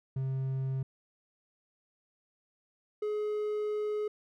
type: tone pair in turn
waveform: triangle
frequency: 132.9 / 421.9 Hz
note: C3 / G#4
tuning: +27 / +27 cents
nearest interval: octave + minor sixth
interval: 2000 cents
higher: second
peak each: -28 dBFS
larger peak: neither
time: 0.16-0.83 / 3.02-4.08 s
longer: second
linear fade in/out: 5 ms
effects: none